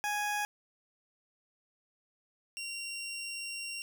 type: tone pair in turn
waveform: 20% pulse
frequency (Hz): 830.6 / 2758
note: G#5 / F7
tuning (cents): 0 / -22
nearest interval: octave + major sixth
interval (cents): 2078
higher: second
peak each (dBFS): -26 / -33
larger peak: first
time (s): 0.04-0.45 / 2.57-3.82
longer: second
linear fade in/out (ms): 0
effects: none